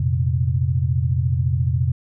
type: chord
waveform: sine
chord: F suspended fourth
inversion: none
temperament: equal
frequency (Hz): 87.31 / 116.54 / 130.81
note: F2 / Bb2 / C3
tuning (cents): 0 / 0 / 0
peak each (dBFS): -21 / -23 / -20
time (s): 0-1.92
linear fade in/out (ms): 5
effects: none